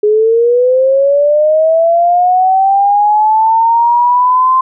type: linear sweep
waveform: sine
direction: up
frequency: 415.3 to 1046 Hz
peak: -6 dBFS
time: 0.03-4.61 s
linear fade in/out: 5 ms
effects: none